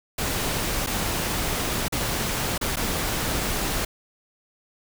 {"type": "noise with dropouts", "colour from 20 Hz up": "pink", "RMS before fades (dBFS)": -26, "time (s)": [0.18, 3.85], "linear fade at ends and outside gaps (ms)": 5, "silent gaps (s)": [[0.864, 0.87], [1.883, 1.923], [2.579, 2.612], [2.759, 2.768]], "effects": []}